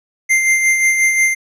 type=tone with tremolo; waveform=square; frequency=2093 Hz; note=C7; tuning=in tune; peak=-10 dBFS; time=0.29-1.35 s; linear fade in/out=20 ms; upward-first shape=sine; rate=5.6 Hz; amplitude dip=45%; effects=low-pass 12000 Hz 12 dB/octave